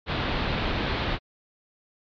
pink low-pass noise, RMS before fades -27 dBFS, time 0.06-1.19 s, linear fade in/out 50 ms, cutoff 4200 Hz, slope 48 dB/octave, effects MP3 64 kbps

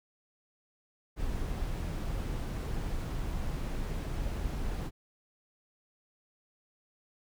brown noise, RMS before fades -34 dBFS, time 1.16-4.91 s, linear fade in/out 50 ms, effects none

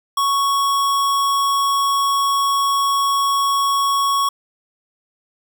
square tone, 1110 Hz, C#6, 2 cents sharp, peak -16 dBFS, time 0.17-4.29 s, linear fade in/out 5 ms, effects none

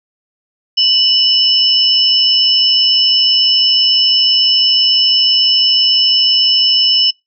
sine tone pair together, 2960 / 5274 Hz, F#7 / E8, 0 / 0 cents, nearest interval minor seventh, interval 1000 cents, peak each -11 dBFS, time 0.77-7.11 s, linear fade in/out 10 ms, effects noise-tail reverb RT60 0.2 s tail -25 dB re dry

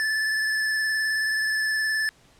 square tone with vibrato, 1743 Hz, A6, 17 cents flat, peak -23 dBFS, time 0-2.09 s, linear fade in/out 0 ms, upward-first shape square, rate 19 Hz, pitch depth 15 cents each way, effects pink hiss -57 dBFS RMS until 2.39 s + low-pass 9000 Hz 12 dB/octave

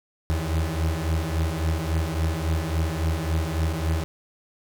35% pulse beating tone pair, 78.7 / 82.3 Hz, D#2 / E2, +20 / -2 cents, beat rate 3.6 Hz, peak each -24 dBFS, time 0.3-4.04 s, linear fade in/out 0 ms, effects none

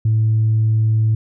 sine tone, 110 Hz, A2, in tune, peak -11 dBFS, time 0.05-1.15 s, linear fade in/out 5 ms, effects tanh soft clip ceiling -9 dBFS

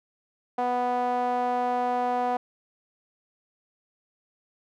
sawtooth tone with band-pass filter, 246.9 Hz, B3, in tune, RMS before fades -26 dBFS, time 0.58-2.37 s, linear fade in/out 5 ms, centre 760 Hz, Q 3.2, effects none

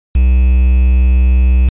triangle tone with quantisation, 63 Hz, B1, 35 cents sharp, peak -4 dBFS, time 0.15-1.69 s, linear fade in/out 5 ms, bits 5, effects resampled to 8000 Hz

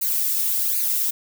violet noise with flanger, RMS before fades -22 dBFS, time 0.01-1.11 s, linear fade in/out 10 ms, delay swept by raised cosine 0.45 to 2.35 ms, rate 1.3 Hz, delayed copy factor +0.75, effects none

